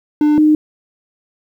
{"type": "tone pair in turn", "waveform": ["triangle", "sine"], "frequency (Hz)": [299.2, 305.5], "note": ["D4", "D#4"], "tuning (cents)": [32, -32], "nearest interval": "unison", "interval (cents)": 36, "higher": "second", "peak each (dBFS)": -7, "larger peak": "neither", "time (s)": [[0.21, 0.38], [0.38, 0.55]], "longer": "neither", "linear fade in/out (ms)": 2, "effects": ["8-bit"]}